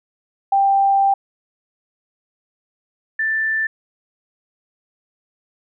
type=tone pair in turn; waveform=sine; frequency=788 / 1769 Hz; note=G5 / A6; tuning=+9 / +9 cents; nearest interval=octave + major second; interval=1400 cents; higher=second; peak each=-12 / -17 dBFS; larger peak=first; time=0.52-1.14 / 3.19-3.67 s; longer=first; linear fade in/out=5 ms; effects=none